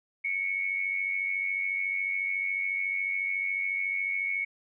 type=tone pair together; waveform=sine; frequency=2200 / 2294 Hz; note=C#7 / D7; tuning=-14 / -41 cents; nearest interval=minor second; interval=73 cents; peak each=-28 / -35 dBFS; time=0.24-4.45 s; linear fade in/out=10 ms; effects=none